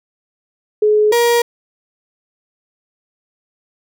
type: tone pair in turn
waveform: sine / 35% pulse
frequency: 423.9 / 473.4 Hz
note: G#4 / A#4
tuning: +35 / +27 cents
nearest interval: major second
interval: 192 cents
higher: second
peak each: -9 / -9 dBFS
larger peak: neither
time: 0.82-1.12 / 1.12-1.42 s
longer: neither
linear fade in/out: 5 ms
effects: none